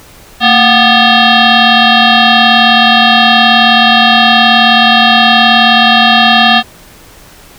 sine tone with frequency modulation, 1252 Hz, D#6, 10 cents sharp, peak -3 dBFS, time 0.4-6.63 s, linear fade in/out 50 ms, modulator 493 Hz, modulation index 5.2, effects pink hiss -37 dBFS RMS until 7.58 s

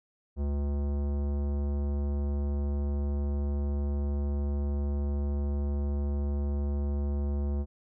sine tone with tanh clipping, 71.4 Hz, D2, 48 cents flat, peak -29 dBFS, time 0.36-7.66 s, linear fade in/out 50 ms, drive 17 dB, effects none

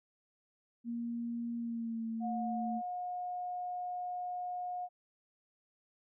sine tone with pitch glide, 235.1 to 225.9 Hz, A#3 to A3, +15 to +46 cents, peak -35 dBFS, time 0.84-2.82 s, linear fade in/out 50 ms, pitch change -69 cents, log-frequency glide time 1.57-2.04 s
sine tone, 720 Hz, F#5, 47 cents flat, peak -36 dBFS, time 2.2-4.89 s, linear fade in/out 50 ms
effects none

